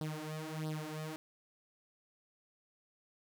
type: tone with flanger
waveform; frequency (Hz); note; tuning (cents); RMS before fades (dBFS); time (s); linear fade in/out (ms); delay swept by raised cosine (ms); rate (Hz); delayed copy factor
sawtooth; 155.56; D#3; 0; -41; 0.01-1.16; 0; 0.21 to 4.81; 1.5; +0.85
effects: none